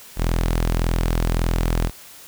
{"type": "tone", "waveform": "sawtooth", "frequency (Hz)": 41.76, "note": "E1", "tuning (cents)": 23, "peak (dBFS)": -14, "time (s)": [0.16, 1.91], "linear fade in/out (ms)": 50, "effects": ["white hiss -43 dBFS RMS until 2.27 s"]}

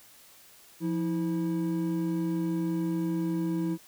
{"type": "tone pair together", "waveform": "triangle", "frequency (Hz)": [172.9, 324.6], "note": ["F3", "E4"], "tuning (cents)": [-17, -27], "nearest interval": "major seventh", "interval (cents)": 1090, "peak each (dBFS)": [-28, -27], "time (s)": [0.8, 3.78], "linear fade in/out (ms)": 50, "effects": ["white hiss -55 dBFS RMS until 3.87 s"]}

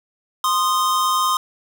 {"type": "tone pair together", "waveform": "square", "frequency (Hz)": [1046.5, 1236], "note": ["C6", "D#6"], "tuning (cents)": [0, -12], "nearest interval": "minor third", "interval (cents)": 288, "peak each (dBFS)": -20, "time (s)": [0.44, 1.37], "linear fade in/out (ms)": 2, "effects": []}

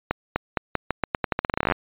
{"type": "accelerating click train", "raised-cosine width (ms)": 0.5, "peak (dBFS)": -6, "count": 22, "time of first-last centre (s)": [0.11, 1.722], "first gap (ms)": 250, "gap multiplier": 0.85, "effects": ["resampled to 8000 Hz"]}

